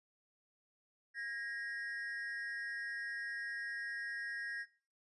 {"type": "ring-modulated tone", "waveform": "triangle", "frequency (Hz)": 1760, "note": "A6", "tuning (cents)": 0, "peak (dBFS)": -35, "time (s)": [1.14, 4.66], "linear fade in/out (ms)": 50, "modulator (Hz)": 125, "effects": ["noise-tail reverb RT60 0.4 s tail -17 dB re dry", "resampled to 24000 Hz"]}